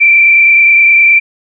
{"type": "tone with frequency modulation", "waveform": "sine", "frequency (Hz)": 2349, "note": "D7", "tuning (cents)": 0, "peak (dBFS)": -3, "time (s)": [0, 1.2], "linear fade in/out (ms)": 20, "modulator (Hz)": 29.5, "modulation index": 1.4, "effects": []}